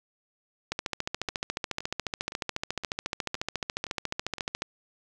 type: two click trains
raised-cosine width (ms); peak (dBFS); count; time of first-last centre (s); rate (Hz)
0.2; -12 / -21; 56 / 7; 0.72-4.621 / 1.29-4.383; 14.1 / 1.94
effects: none